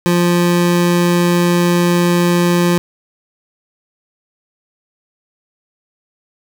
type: tone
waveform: 25% pulse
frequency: 174.61 Hz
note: F3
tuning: in tune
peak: -7 dBFS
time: 0.06-2.78 s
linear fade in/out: 0 ms
effects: none